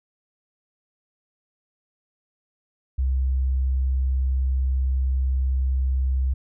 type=tone; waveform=sine; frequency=65.4 Hz; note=C2; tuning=in tune; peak=-19 dBFS; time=2.98-6.34 s; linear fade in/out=10 ms; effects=none